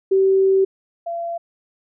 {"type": "tone pair in turn", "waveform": "sine", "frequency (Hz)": [384.9, 680.5], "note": ["G4", "F5"], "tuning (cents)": [-32, -45], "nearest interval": "minor seventh", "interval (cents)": 987, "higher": "second", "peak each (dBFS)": [-12, -23], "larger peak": "first", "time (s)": [[0.11, 0.65], [1.06, 1.38]], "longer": "first", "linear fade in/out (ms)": 10, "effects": []}